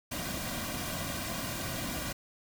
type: noise with comb filter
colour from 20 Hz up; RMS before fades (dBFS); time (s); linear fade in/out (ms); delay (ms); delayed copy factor
pink; -36; 0.11-2.13; 10; 2.3; -0.7
effects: none